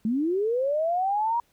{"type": "linear sweep", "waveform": "sine", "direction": "up", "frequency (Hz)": [207.7, 959], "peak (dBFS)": -22, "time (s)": [0.05, 1.4], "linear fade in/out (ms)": 2, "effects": ["pink hiss -66 dBFS RMS until 1.52 s"]}